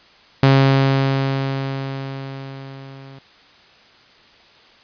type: tone with level ramp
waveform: sawtooth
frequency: 135.6 Hz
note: C#3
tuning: 38 cents flat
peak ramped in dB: -5 to -34 dBFS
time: 0.43-3.19 s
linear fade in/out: 2 ms
effects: white hiss -49 dBFS RMS until 4.83 s + resampled to 11025 Hz